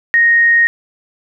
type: tone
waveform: sine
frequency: 1864.7 Hz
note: A#6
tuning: in tune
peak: -7 dBFS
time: 0.14-0.67 s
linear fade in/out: 0 ms
effects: none